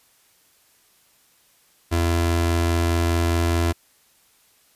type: tone pair together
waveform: sawtooth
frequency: 84.8 / 169.6 Hz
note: E2 / E3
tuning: +50 / +50 cents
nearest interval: octave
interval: 1200 cents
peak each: -14 / -21 dBFS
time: 1.91-3.73 s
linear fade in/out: 20 ms
effects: white hiss -59 dBFS RMS until 4.75 s + resampled to 32000 Hz